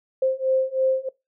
sine beating tone pair, 523.3 / 526.4 Hz, C5 / C5, 0 / +10 cents, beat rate 3.1 Hz, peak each -23 / -22 dBFS, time 0.22-1.09 s, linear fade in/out 5 ms, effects noise-tail reverb RT60 0.2 s tail -21 dB re dry

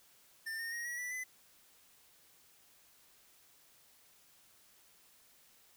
square tone with pitch steps, 1794 / 1835.9 / 1878.8 / 1922.8 / 1967.7 / 2014 Hz, A6 / A#6 / A#6 / B6 / B6 / B6, +33 / -27 / +13 / -47 / -7 / +33 cents, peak -39 dBFS, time 0.46-1.24 s, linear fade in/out 10 ms, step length 130 ms, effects white hiss -65 dBFS RMS until 5.76 s

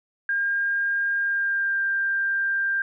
sine tone with pitch glide, 1610 to 1587.8 Hz, G6 to G6, +46 to +22 cents, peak -21 dBFS, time 0.29-2.82 s, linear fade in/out 2 ms, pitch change -24 cents, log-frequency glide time 1.17-1.82 s, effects none

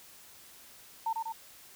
sine tone with echo, 902 Hz, A5, 43 cents sharp, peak -28 dBFS, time 1.06-1.13 s, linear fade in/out 5 ms, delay 97 ms, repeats 2, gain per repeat -3 dB, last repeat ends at 1.324 s, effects white hiss -54 dBFS RMS until 1.75 s

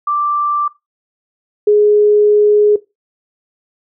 sine tone pair in turn, 1175 / 417.7 Hz, D6 / G#4, +1 / +10 cents, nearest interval octave + tritone, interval 1791 cents, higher first, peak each -13 / -6 dBFS, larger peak second, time 0.07-0.68 / 1.67-2.76 s, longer second, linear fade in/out 5 ms, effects noise-tail reverb RT60 0.2 s tail -17 dB re dry

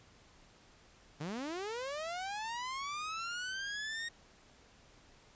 sawtooth linear sweep, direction up, 138.59 to 1872 Hz, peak -34 dBFS, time 1.2-4.09 s, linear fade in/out 10 ms, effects pink hiss -62 dBFS RMS until 5.35 s + resampled to 16000 Hz

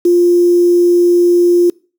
sine tone with quantisation, 350 Hz, F4, 4 cents sharp, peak -6 dBFS, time 0.05-1.7 s, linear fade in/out 5 ms, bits 5, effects noise-tail reverb RT60 0.4 s tail -25 dB re dry

